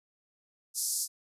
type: band-pass noise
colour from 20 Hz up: white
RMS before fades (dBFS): -32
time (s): 0.74-1.08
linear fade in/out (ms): 50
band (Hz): 4800 to 12000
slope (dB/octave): 48
effects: resampled to 32000 Hz